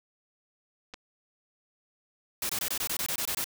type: clicks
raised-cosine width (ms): 0.2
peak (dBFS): -25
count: 2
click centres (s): 0.938 / 0.942
type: noise bursts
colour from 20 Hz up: white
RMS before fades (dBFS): -31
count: 11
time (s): 2.42-3.443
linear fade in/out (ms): 2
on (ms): 73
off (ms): 22
effects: none